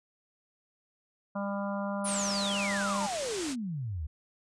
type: harmonic tone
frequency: 199.8 Hz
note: G3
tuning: 33 cents sharp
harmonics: 1 / 3 / 4 / 5 / 6 / 7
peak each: -33 / -36 / -43 / -40 / -43 / -44 dBFS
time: 1.35-3.07 s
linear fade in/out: 10 ms
type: exponential sweep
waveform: sine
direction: down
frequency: 10340 to 69.5 Hz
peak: -32 dBFS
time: 2.04-4.07 s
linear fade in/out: 10 ms
type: low-pass noise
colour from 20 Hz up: white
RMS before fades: -39 dBFS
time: 2.04-3.56 s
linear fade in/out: 50 ms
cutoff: 9000 Hz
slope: 48 dB/octave
effects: none